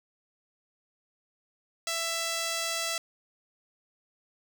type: tone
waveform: 5% pulse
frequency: 664 Hz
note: E5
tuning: 12 cents sharp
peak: -18 dBFS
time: 1.87-2.98 s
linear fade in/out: 2 ms
effects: none